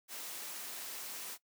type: high-pass noise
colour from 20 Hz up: white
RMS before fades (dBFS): -44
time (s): 0.08-1.38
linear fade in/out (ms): 50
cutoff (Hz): 270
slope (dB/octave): 12
effects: noise-tail reverb RT60 0.1 s tail -18 dB re dry